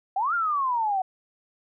sine exponential two-way sweep, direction up then down, 736 to 1430 to 736 Hz, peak -22 dBFS, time 0.16-1.02 s, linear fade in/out 5 ms, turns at 0.34 s, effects none

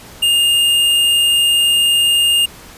square tone, 2824 Hz, F7, 19 cents sharp, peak -11 dBFS, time 0.22-2.46 s, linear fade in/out 10 ms, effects pink hiss -38 dBFS RMS until 2.77 s + resampled to 32000 Hz

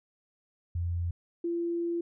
sine tone pair in turn, 86.3 / 341.1 Hz, F2 / F4, -20 / -41 cents, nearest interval 2 octaves, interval 2379 cents, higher second, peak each -28 dBFS, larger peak neither, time 0.75-1.11 / 1.44-2.01 s, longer second, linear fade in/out 5 ms, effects none

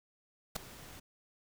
pink noise with ADSR envelope, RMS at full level -32 dBFS, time 0.55-1 s, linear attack 13 ms, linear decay 4 ms, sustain -19 dB, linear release 9 ms, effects none

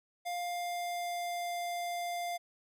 square tone with pitch glide, 703 to 698.5 Hz, F5 to F5, +11 to 0 cents, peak -35 dBFS, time 0.25-2.38 s, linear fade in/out 20 ms, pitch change -11 cents, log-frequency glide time 0.39-1.52 s, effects none

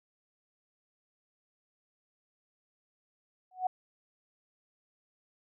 sine tone with exponential growth, 740 Hz, F#5, in tune, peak -23 dBFS, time 3.51-3.67 s, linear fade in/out 5 ms, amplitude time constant 33 ms, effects none

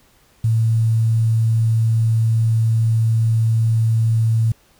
sine tone with quantisation, 112.8 Hz, A2, 44 cents sharp, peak -13 dBFS, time 0.44-4.52 s, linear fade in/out 5 ms, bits 7, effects pink hiss -55 dBFS RMS until 4.79 s

